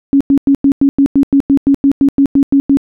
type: tone bursts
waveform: sine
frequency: 277.2 Hz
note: C#4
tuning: in tune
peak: -5 dBFS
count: 16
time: 0.13-2.771 s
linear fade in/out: 0 ms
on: 76 ms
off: 95 ms
effects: none